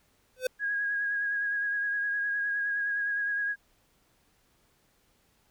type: tone with exponential growth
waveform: square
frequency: 510 Hz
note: C5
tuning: 44 cents flat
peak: -23 dBFS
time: 0.36-0.47 s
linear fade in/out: 5 ms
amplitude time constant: 22 ms
type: tone with vibrato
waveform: sine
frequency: 1647 Hz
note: G#6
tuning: 15 cents flat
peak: -27 dBFS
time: 0.59-3.56 s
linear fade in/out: 50 ms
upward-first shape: sine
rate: 9.7 Hz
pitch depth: 25 cents each way
effects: pink hiss -68 dBFS RMS until 5.5 s